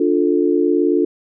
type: chord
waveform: sine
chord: D minor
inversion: none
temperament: just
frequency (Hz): 293.7 / 352.4 / 440.5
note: D4 / F4 / A4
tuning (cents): 0 / +16 / +2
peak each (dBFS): -17 / -16 / -19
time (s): 0-1.05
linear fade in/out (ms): 5
effects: none